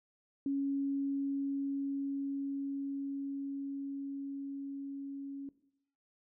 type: tone with level ramp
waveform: sine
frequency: 277.2 Hz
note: C#4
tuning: in tune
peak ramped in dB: -30 to -40 dBFS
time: 0.46-5.49 s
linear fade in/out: 2 ms
effects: noise-tail reverb RT60 0.7 s tail -17 dB re dry